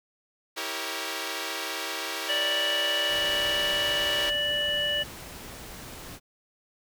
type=chord; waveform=5% pulse; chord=E diminished seventh; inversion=none; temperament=equal with one note detuned; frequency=324.2 / 392 / 466.2 / 554.4 Hz; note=E4 / G4 / Bb4 / Db5; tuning=-29 / 0 / 0 / 0 cents; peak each=-25 dBFS; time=0.56-4.31 s; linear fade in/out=20 ms
type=harmonic tone; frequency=587.3 Hz; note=D5; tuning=in tune; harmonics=1 / 3 / 5; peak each=-33 / -31 / -26 dBFS; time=2.28-5.04 s; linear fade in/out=20 ms
type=noise; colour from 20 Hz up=pink; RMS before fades=-42 dBFS; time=3.08-6.2 s; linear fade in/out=50 ms
effects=none